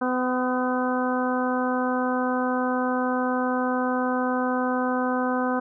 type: harmonic tone with a mistuned harmonic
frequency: 253 Hz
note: B3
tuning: 42 cents sharp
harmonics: 1 / 2 / 3 / 4 / 5 / 6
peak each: -25 / -28 / -30 / -31 / -32 / -33 dBFS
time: 0.01-5.6 s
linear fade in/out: 10 ms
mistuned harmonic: 5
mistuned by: -20 cents
effects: none